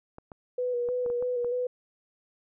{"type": "clicks", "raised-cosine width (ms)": 1, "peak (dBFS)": -29, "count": 7, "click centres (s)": [0.184, 0.318, 0.888, 1.062, 1.101, 1.225, 1.446]}
{"type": "tone with vibrato", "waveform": "sine", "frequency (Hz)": 490, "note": "B4", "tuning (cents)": -14, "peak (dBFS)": -26, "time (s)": [0.58, 1.67], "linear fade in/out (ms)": 5, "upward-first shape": "square", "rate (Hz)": 3.2, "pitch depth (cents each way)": 26}
{"effects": []}